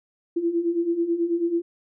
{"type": "beating tone pair", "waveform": "sine", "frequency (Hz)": [332.9, 342.1], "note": ["E4", "F4"], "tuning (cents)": [17, -36], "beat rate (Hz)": 9.2, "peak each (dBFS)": [-27, -22], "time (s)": [0.36, 1.62], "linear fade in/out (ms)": 10, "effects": []}